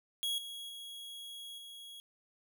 45% pulse tone with level steps, 3319 Hz, G#7, 2 cents flat, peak -32 / -42 / -44 / -47 dBFS, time 0.23-2 s, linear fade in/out 0 ms, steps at 0.38 / 0.69 / 1.58 s, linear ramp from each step 2 ms, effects none

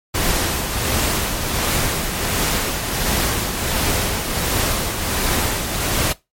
pink noise with tremolo, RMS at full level -18 dBFS, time 0.14-6.13 s, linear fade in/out 10 ms, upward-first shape triangle, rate 1.4 Hz, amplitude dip 50%, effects noise-tail reverb RT60 0.2 s tail -19 dB re dry + MP3 64 kbps

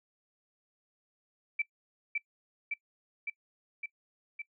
sine tone with echo, 2323 Hz, D7, 20 cents flat, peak -27 dBFS, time 1.59-1.62 s, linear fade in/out 5 ms, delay 560 ms, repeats 5, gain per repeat -2 dB, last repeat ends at 4.42 s, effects noise-tail reverb RT60 0.1 s tail -22 dB re dry

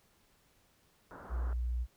white low-pass noise, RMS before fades -50 dBFS, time 1.11-1.53 s, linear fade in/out 0 ms, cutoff 1500 Hz, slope 48 dB/octave
sine tone, 60.3 Hz, B1, 41 cents flat, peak -31 dBFS, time 1.29-1.87 s, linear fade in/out 50 ms
effects pink hiss -69 dBFS RMS until 1.96 s

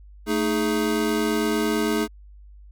square tone cluster, 222 / 310.8 / 417.6 Hz, A3 / D#4 / G#4, +16 / -2 / +10 cents, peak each -26 dBFS, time 0.26-2.08 s, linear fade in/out 50 ms, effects added 50 Hz sine -43 dBFS peak until 2.71 s

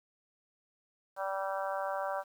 harmonic tone, 193.8 Hz, G3, 20 cents flat, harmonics 3 / 4 / 5 / 6 / 7 / 8, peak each -36 / -38 / -40 / -42 / -43 / -44 dBFS, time 1.16-2.24 s, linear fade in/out 50 ms, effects 10-bit

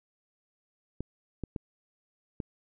clicks, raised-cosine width 3 ms, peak -21 dBFS, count 4, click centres 1.006 / 1.437 / 1.562 / 2.402 s, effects none

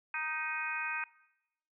harmonic tone with a mistuned harmonic, 311.1 Hz, D#4, in tune, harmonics 3 / 4 / 5 / 6 / 7 / 8, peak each -42 / -43 / -38 / -45 / -44 / -37 dBFS, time 0.14-1.04 s, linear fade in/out 2 ms, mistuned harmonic 6, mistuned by +21 cents, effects noise-tail reverb RT60 0.9 s tail -21 dB re dry

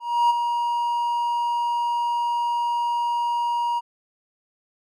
triangle tone with ADSR envelope, 950 Hz, A#5, 33 cents sharp, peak -12 dBFS, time 0-3.81 s, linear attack 300 ms, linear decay 18 ms, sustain -7 dB, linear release 32 ms, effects none

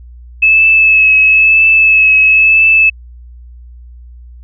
sine tone with vibrato, 2600 Hz, E7, 24 cents flat, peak -4 dBFS, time 0.42-2.9 s, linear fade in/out 10 ms, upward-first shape triangle, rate 1 Hz, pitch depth 25 cents each way, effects added 60 Hz sine -31 dBFS peak until 4.43 s

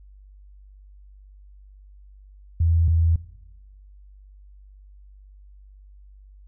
sine tone pair in turn, 83 / 82.63 Hz, E2 / E2, +12 / +5 cents, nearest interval unison, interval 7 cents, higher first, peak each -16 dBFS, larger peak neither, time 2.6-2.88 / 2.88-3.16 s, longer neither, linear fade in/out 5 ms, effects noise-tail reverb RT60 1.0 s tail -17 dB re dry + added 49 Hz sine -45 dBFS peak until 6.47 s

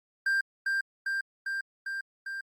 triangle tone with echo, 1586 Hz, G6, 20 cents sharp, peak -22 dBFS, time 0.26-0.41 s, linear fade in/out 5 ms, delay 400 ms, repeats 5, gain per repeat -2 dB, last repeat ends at 2.41 s, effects Opus 48 kbps

